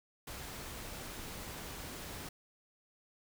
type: noise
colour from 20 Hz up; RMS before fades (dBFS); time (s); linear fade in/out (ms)
pink; -45; 0.27-2.29; 5
effects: none